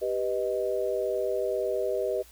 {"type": "chord", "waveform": "sine", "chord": "G augmented", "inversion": "none", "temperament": "equal", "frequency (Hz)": [392, 493.9, 622.3], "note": ["G4", "B4", "D#5"], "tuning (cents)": [0, 0, 0], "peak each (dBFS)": -30, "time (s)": [0.01, 2.23], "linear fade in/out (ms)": 20, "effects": ["added 58 Hz sine -55 dBFS peak until 2.31 s", "white hiss -55 dBFS RMS until 2.31 s"]}